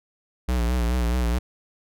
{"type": "tone with vibrato", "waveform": "square", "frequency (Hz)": 60.2, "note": "B1", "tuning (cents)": -44, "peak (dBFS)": -21, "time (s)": [0.48, 1.39], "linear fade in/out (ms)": 10, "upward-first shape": "sine", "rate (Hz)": 4.7, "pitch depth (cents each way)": 78, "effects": []}